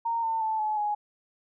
sine tone with pitch steps, 924 / 900.8 / 878.2 / 856.2 / 834.7 Hz, A#5 / A5 / A5 / A5 / G#5, -16 / +40 / -4 / -47 / +9 cents, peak -25 dBFS, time 0.05-0.95 s, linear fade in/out 10 ms, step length 180 ms, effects none

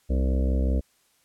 harmonic tone with a mistuned harmonic, 65.41 Hz, C2, in tune, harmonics 1 / 2 / 3 / 4 / 5 / 6 / 7 / 8 / 9 / 10, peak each -21 / -38 / -32 / -33 / -38 / -46 / -38 / -38 / -39 / -50 dBFS, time 0.09-0.81 s, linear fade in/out 20 ms, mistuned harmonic 6, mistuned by +50 cents, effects white hiss -65 dBFS RMS until 1.24 s + low-pass 12000 Hz 12 dB/octave

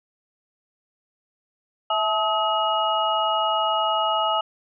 sine tone cluster, 653 / 864 / 1273 / 2891 Hz, E5 / A5 / D#6 / F#7, -17 / -32 / +39 / -41 cents, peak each -26 / -24 / -24 / -27 dBFS, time 1.9-4.41 s, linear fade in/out 5 ms, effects none

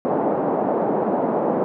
white band-pass noise, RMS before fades -21 dBFS, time 0.05-1.64 s, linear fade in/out 0 ms, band 190 to 760 Hz, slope 24 dB/octave, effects none

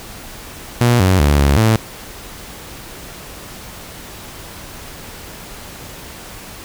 sawtooth tone with pitch steps, 120.4 / 93.5 / 72.6 / 70.5 / 110.8 Hz, B2 / F#2 / D2 / C#2 / A2, -44 / +19 / -19 / +30 / +13 cents, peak -6 dBFS, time 0.81-1.76 s, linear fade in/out 0 ms, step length 190 ms, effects pink hiss -34 dBFS RMS until 6.64 s

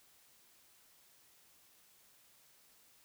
silence, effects white hiss -66 dBFS RMS until 3.04 s

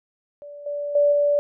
sine tone with level steps, 580 Hz, D5, 22 cents flat, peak -36 / -25 / -14 / -16 dBFS, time 0.42-1.39 s, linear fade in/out 0 ms, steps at 0.66 / 0.95 / 1.12 s, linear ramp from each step 5 ms, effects none

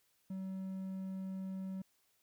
triangle tone, 190 Hz, F#3, 46 cents sharp, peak -37 dBFS, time 0.3-1.82 s, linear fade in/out 5 ms, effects white hiss -75 dBFS RMS until 2.22 s

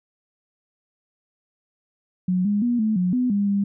sine tone with pitch steps, 182.6 / 205.3 / 240.8 / 217.1 / 180.7 / 250.3 / 202.1 / 200.2 Hz, F#3 / G#3 / B3 / A3 / F#3 / B3 / G#3 / G3, -23 / -20 / -44 / -23 / -41 / +23 / -47 / +37 cents, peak -18 dBFS, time 2.28-3.64 s, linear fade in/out 5 ms, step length 170 ms, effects none

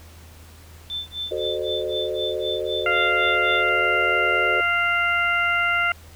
sine tone with tremolo, 3539 Hz, A7, 9 cents sharp, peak -25 dBFS, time 0.9-3.69 s, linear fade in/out 0 ms, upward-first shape sine, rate 3.9 Hz, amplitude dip 100%
sine chord, F# diminished seventh, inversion none, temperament equal with one note detuned, 370 / 440 / 523.3 / 607.3 Hz, F#4 / A4 / C5 / Eb5, 0 / 0 / 0 / -42 cents, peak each -29 dBFS, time 1.31-4.61 s, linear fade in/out 5 ms
harmonic tone, 695 Hz, F5, 9 cents flat, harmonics 1 / 2 / 3 / 4, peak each -29 / -21 / -23 / -27 dBFS, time 2.86-5.92 s, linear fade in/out 2 ms
effects added 81 Hz sine -44 dBFS peak until 6.15 s + pink hiss -49 dBFS RMS until 6.15 s

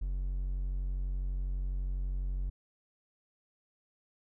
triangle tone, 46.05 Hz, F#1, 7 cents flat, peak -29 dBFS, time 0.01-2.5 s, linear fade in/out 10 ms, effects none

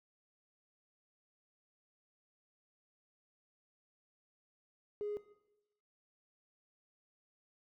triangle tone, 415.3 Hz, G#4, in tune, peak -32 dBFS, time 5.01-5.17 s, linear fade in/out 0 ms, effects noise-tail reverb RT60 0.9 s tail -18 dB re dry + tanh soft clip ceiling -34 dBFS

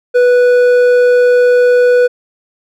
sine tone with hard clipping, 492.2 Hz, B4, 6 cents flat, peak -7 dBFS, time 0.14-2.08 s, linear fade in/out 20 ms, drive 6 dB, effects none

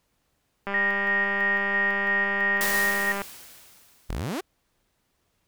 click train, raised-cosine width 0.5 ms, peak -16 dBFS, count 508, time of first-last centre 0.67-3.218 s, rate 199 Hz
sine tone with tremolo, 1865 Hz, A#6, in tune, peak -21 dBFS, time 0.74-3.12 s, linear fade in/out 2 ms, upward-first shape square, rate 3 Hz, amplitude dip 35%
white noise with exponential decay, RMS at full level -27 dBFS, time 2.61-4.32 s, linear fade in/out 0 ms, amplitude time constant 370 ms
sawtooth exponential sweep, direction up, 33.61 to 413.9 Hz, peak -24 dBFS, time 4.09-4.41 s, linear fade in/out 10 ms
effects pink hiss -72 dBFS RMS until 5.47 s

